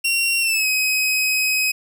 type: tone with pitch glide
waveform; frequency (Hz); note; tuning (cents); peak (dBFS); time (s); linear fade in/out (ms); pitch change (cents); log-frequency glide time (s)
sawtooth; 2744 to 2531; F7 to D#7; -31 to +29; -14; 0.04-1.72; 10; -140; 0.4-0.67
effects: none